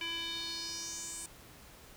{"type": "tone with band-pass filter sweep", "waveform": "square", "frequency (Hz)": 333.4, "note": "E4", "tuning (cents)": 20, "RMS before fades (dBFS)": -40, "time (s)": [0.01, 1.26], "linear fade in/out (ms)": 2, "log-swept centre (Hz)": [2700, 8700], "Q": 4.1, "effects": ["pink hiss -55 dBFS RMS until 1.96 s"]}